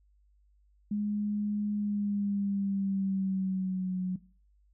sine tone with pitch glide, 207.7 to 183.97 Hz, G#3 to F#3, 0 to -10 cents, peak -28 dBFS, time 0.91-4.16 s, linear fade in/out 5 ms, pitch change -210 cents, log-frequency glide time 1.74-4 s, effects noise-tail reverb RT60 0.4 s tail -19 dB re dry + added 50 Hz sine -62 dBFS peak until 4.73 s

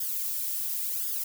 violet noise with flanger, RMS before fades -31 dBFS, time 0-1.24 s, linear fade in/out 5 ms, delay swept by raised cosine 0.59 to 2.79 ms, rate 0.93 Hz, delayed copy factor +1, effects none

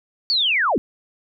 sine linear sweep, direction down, 4600 to 183.2 Hz, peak -16 dBFS, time 0.3-0.78 s, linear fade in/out 0 ms, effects none

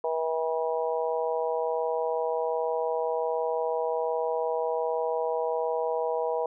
harmonic tone, 161.3 Hz, E3, 37 cents flat, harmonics 3 / 4 / 5 / 6, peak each -28 / -31 / -34 / -34 dBFS, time 0.04-6.46 s, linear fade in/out 2 ms, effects none

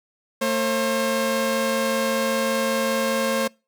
sawtooth tone pair together, 225 / 535.1 Hz, A3 / C5, +39 / +39 cents, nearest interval octave + minor third, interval 1500 cents, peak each -21 / -18 dBFS, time 0.41-3.48 s, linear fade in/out 10 ms, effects noise-tail reverb RT60 0.3 s tail -26 dB re dry

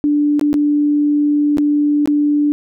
sine tone with dropouts, 293.7 Hz, D4, in tune, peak -11 dBFS, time 0.04-2.52 s, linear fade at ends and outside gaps 0 ms, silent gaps 0.395-0.412 / 0.53-0.541 / 1.572-1.583 / 2.058-2.075 s, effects none

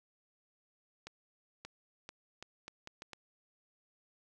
accelerating click train, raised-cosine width 0.2 ms, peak -28 dBFS, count 8, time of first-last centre 1.07-3.133 s, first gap 580 ms, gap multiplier 0.76, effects none

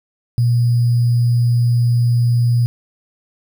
sine tone with sample-and-hold, 119.7 Hz, A#2, 46 cents sharp, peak -11 dBFS, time 0.38-2.66 s, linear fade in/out 0 ms, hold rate 4900 Hz, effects none

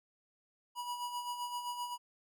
square tone with tremolo, 972 Hz, B5, 28 cents flat, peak -36 dBFS, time 0.75-1.98 s, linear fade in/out 50 ms, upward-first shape sine, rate 7.7 Hz, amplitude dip 55%, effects none

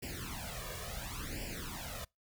pink noise with flanger, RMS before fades -42 dBFS, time 0.02-2.05 s, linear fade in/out 10 ms, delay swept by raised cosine 0.39 to 1.79 ms, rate 0.71 Hz, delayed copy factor +0.9, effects noise-tail reverb RT60 0.2 s tail -26 dB re dry

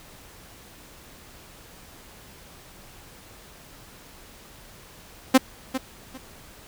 sawtooth tone with echo, 261.6 Hz, C4, in tune, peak -7 dBFS, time 5.34-5.38 s, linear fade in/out 10 ms, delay 400 ms, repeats 2, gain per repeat -13 dB, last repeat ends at 6.18 s, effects pink hiss -48 dBFS RMS until 6.67 s

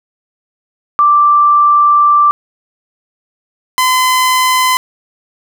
sine / sawtooth tone pair in turn, 1174.7 / 1021.3 Hz, D6 / C6, 0 / -42 cents, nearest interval major second, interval 242 cents, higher first, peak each -5 dBFS, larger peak neither, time 0.99-2.31 / 3.78-4.77 s, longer first, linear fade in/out 0 ms, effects none

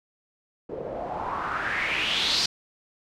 white noise with low-pass filter sweep, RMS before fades -28 dBFS, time 0.69-2.46 s, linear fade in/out 5 ms, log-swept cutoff 420 to 5000 Hz, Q 4.4, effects none

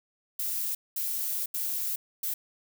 violet noise bursts at uneven times, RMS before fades -31 dBFS, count 4, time 0.39-0.75 / 0.96-1.46 / 1.54-1.96 / 2.23-2.34 s, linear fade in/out 5 ms, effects none

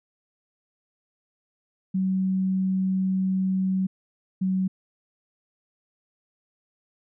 sine tone pair in turn, 188.8 / 187.97 Hz, F#3 / F#3, +35 / +28 cents, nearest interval unison, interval 7 cents, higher first, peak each -21 dBFS, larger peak neither, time 1.94-3.87 / 4.41-4.68 s, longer first, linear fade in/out 10 ms, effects none

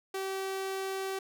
sawtooth tone, 384.9 Hz, G4, 32 cents flat, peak -29 dBFS, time 0.14-1.19 s, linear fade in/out 5 ms, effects none

